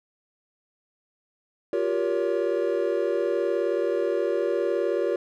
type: chord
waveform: triangle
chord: G half-diminished seventh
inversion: third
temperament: just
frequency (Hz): 352.8 / 392 / 470.4 / 564.5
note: F4 / G4 / Bb4 / Db5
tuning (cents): +18 / 0 / +16 / +31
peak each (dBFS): -26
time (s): 1.73-5.16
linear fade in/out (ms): 2
effects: none